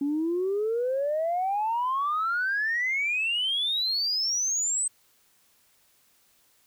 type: exponential sweep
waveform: sine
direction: up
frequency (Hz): 277.2 to 8310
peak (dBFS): -23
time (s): 0.01-4.88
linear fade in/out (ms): 5
effects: tanh soft clip ceiling -20 dBFS + white hiss -64 dBFS RMS until 6.66 s